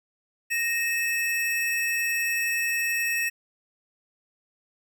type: tone pair together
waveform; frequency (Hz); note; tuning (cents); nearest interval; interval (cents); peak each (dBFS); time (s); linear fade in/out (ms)
square; 1860.9 / 2609; A#6 / E7; -3 / -18; tritone; 585; -28 / -27; 0.5-3.3; 20
effects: none